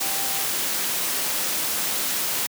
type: tone in noise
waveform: sine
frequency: 784 Hz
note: G5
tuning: in tune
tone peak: -36 dBFS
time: 0.01-0.45 s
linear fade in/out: 10 ms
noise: white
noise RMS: -25 dBFS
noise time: 0-2.47 s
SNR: -14 dB
effects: high-pass 150 Hz 12 dB/octave